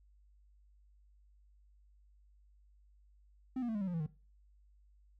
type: tone with pitch steps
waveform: triangle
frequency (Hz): 258.4 / 239.7 / 222.4 / 206.3 / 191.36 / 177.51 / 164.67 / 152.76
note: C4 / A#3 / A3 / G#3 / G3 / F3 / E3 / D#3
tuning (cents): -21 / +48 / +19 / -11 / -41 / +28 / -2 / -31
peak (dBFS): -32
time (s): 3.56-4.064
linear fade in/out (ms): 5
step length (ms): 63
effects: noise-tail reverb RT60 0.3 s tail -17 dB re dry + added 50 Hz sine -62 dBFS peak until 5.19 s